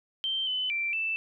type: tone with pitch steps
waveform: sine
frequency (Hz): 3130 / 3023 / 2349 / 2648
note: G7 / F#7 / D7 / E7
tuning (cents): -3 / +36 / 0 / +7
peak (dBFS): -27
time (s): 0.24-1.16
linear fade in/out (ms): 0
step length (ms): 230
effects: none